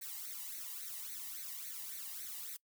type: noise with flanger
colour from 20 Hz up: blue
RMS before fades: -45 dBFS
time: 0.01-2.57 s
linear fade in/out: 10 ms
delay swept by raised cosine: 0.48 to 1.05 ms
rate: 3.6 Hz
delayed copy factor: +0.8
effects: noise-tail reverb RT60 0.1 s tail -23 dB re dry